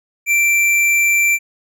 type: tone with hard clipping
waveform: triangle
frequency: 2349 Hz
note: D7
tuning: in tune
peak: -13 dBFS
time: 0.26-1.39 s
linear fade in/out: 50 ms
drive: 16 dB
effects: none